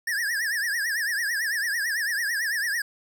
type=tone with vibrato; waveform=square; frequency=1760 Hz; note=A6; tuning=in tune; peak=-25 dBFS; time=0.07-2.82 s; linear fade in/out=5 ms; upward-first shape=triangle; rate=9 Hz; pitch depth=190 cents each way; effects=none